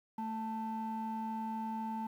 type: ring-modulated tone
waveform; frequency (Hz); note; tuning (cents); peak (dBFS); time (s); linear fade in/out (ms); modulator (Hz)
triangle; 553; C#5; -4; -29; 0.18-2.07; 5; 331
effects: tanh soft clip ceiling -31 dBFS + 11-bit